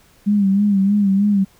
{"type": "tone with vibrato", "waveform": "sine", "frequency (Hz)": 200, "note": "G3", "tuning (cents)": 35, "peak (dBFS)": -12, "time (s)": [0.26, 1.45], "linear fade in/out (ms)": 20, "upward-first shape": "sine", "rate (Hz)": 3.2, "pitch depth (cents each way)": 66, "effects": ["pink hiss -53 dBFS RMS until 1.59 s"]}